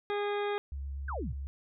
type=harmonic tone; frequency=410 Hz; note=G#4; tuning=22 cents flat; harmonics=1 / 2 / 3 / 4 / 5 / 6 / 8 / 9; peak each=-31 / -37 / -41 / -43 / -45 / -47 / -49 / -50 dBFS; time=0.1-0.58 s; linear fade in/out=0 ms
type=tone with vibrato; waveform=sine; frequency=69 Hz; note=C#2; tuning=7 cents flat; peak=-35 dBFS; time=0.72-1.47 s; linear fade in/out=0 ms; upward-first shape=triangle; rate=8.4 Hz; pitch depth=23 cents each way
type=exponential sweep; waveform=sine; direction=down; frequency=1661.2 to 92.5 Hz; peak=-35 dBFS; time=1.08-1.33 s; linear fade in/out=5 ms
effects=none